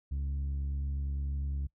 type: tone pair together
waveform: sine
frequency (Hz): 69.78 / 138.59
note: C#2 / C#3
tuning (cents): +12 / 0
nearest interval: octave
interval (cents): 1188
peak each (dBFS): -29 / -39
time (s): 0.11-1.67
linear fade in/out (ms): 10
effects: noise-tail reverb RT60 0.1 s tail -24 dB re dry + tanh soft clip ceiling -29 dBFS